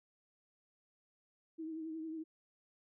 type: tone with vibrato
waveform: sine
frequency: 319.6 Hz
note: D#4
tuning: 47 cents sharp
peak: -40 dBFS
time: 1.58-2.24 s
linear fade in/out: 20 ms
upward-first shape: triangle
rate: 11 Hz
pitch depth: 48 cents each way
effects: none